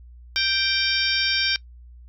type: harmonic tone with a mistuned harmonic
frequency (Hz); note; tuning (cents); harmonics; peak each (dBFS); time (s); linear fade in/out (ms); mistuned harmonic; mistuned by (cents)
784; G5; 0; 2 / 3 / 4 / 5 / 6 / 7; -27 / -27 / -27 / -27 / -27 / -27; 0.36-1.56; 0; 5; -98
effects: noise-tail reverb RT60 0.1 s tail -22 dB re dry + added 60 Hz sine -42 dBFS peak until 2.08 s